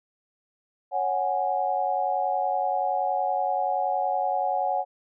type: chord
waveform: sine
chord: C# suspended fourth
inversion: none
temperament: equal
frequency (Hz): 554.4 / 740 / 830.6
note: C#5 / F#5 / G#5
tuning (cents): 0 / 0 / 0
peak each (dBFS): -30 / -25 / -28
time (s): 0.91-4.85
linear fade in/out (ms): 50
effects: none